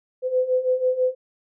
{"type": "beating tone pair", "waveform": "sine", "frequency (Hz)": [505, 511.1], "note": ["B4", "C5"], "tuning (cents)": [39, -41], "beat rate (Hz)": 6.1, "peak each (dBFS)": [-24, -20], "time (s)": [0.22, 1.15], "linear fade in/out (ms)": 50, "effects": []}